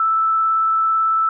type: tone with vibrato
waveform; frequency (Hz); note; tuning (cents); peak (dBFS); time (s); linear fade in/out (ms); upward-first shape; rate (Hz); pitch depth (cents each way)
sine; 1318.5; E6; 0; -14; 0-1.29; 2; triangle; 18; 9
effects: none